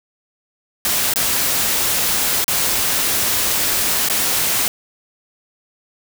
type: noise with dropouts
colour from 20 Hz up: white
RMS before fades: -18 dBFS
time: 0.85-4.68 s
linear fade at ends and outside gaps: 1 ms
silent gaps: 1.137-1.159 / 2.443-2.48 / 4.087-4.098 s
effects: none